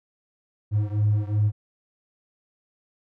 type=beating tone pair; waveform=triangle; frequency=103.83 / 106.53 Hz; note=G#2 / G#2; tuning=0 / +45 cents; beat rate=2.7 Hz; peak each=-19 / -21 dBFS; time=0.71-1.52 s; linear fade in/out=50 ms; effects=tanh soft clip ceiling -13 dBFS